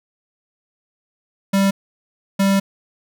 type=tone bursts at uneven times; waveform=square; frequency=196 Hz; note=G3; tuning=in tune; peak=-14 dBFS; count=2; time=1.53-1.71 / 2.39-2.6 s; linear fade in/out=10 ms; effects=none